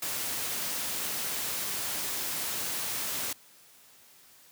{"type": "noise", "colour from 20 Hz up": "white", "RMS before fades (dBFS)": -33, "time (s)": [0.02, 3.33], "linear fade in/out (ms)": 5, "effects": ["white hiss -57 dBFS RMS until 4.51 s", "high-pass 80 Hz 12 dB/octave"]}